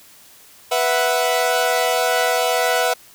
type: chord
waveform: sawtooth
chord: B suspended fourth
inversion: none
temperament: equal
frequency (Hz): 493.9 / 659.3 / 740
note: B4 / E5 / F#5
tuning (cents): 0 / 0 / 0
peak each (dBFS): -17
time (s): 0.71-2.94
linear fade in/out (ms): 10
effects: white hiss -47 dBFS RMS until 3.14 s